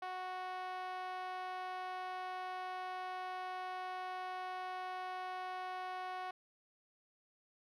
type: tone with band-pass filter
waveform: 5% pulse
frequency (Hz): 369.2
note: F#4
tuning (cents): -4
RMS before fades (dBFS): -43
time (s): 0.02-6.31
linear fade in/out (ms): 5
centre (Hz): 800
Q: 2.3
effects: none